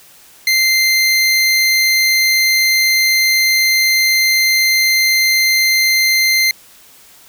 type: tone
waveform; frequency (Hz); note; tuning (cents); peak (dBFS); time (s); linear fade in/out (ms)
25% pulse; 2084; C7; -7; -7; 0.47-6.51; 2
effects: white hiss -44 dBFS RMS until 7.28 s